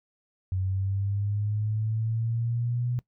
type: linear sweep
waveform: sine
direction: up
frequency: 92.8 to 123.47 Hz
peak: -25 dBFS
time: 0.52-2.99 s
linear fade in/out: 0 ms
effects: noise-tail reverb RT60 0.1 s tail -20 dB re dry